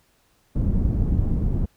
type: low-pass noise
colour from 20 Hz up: pink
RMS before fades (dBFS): -21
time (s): 0.55-1.66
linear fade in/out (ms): 10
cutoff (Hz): 190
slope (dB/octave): 12
effects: pink hiss -63 dBFS RMS until 1.76 s